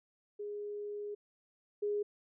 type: tone pair in turn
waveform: sine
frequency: 413.4 / 413.4 Hz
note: G#4 / G#4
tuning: -8 / -8 cents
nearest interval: unison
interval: 0 cents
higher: neither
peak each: -38 / -31 dBFS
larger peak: second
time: 0.39-1.15 / 1.82-2.03 s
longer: first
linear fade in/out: 10 ms
effects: none